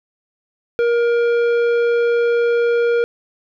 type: tone with tanh clipping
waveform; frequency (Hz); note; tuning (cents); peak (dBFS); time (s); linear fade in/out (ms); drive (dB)
sine; 472; A#4; +22; -15; 0.79-3.04; 0; 11
effects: none